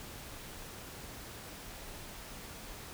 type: silence
effects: pink hiss -47 dBFS RMS until 2.93 s